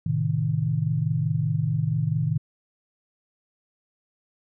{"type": "chord", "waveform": "sine", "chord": "A diminished", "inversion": "none", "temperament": "equal", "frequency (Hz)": [110, 130.81, 155.56], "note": ["A2", "C3", "Eb3"], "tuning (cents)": [0, 0, 0], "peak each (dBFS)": [-27, -27, -24], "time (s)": [0.06, 2.38], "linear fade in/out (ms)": 5, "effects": []}